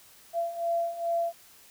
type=beating tone pair; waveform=sine; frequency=677 / 679.4 Hz; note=E5 / F5; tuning=+46 / -48 cents; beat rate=2.4 Hz; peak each=-32 / -28 dBFS; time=0.33-1.33 s; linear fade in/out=50 ms; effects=white hiss -55 dBFS RMS until 1.7 s